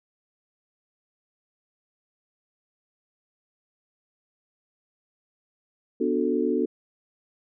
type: chord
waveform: sine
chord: B minor seventh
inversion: none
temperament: equal with one note detuned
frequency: 246.9 / 293.7 / 364.5 / 440 Hz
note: B3 / D4 / F#4 / A4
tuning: 0 / 0 / -26 / 0 cents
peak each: -27 dBFS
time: 6-6.66 s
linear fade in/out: 10 ms
effects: none